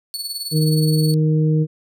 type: tone with tremolo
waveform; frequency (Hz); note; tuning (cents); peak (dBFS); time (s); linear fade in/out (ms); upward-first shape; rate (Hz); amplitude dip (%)
sawtooth; 4435; C#8; 0; -20; 0.14-1.14; 0; sine; 19; 65
type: harmonic tone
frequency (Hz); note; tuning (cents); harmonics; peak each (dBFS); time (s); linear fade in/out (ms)
155.56; D#3; 0; 1 / 2 / 3; -14 / -24 / -25; 0.51-1.67; 50
effects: none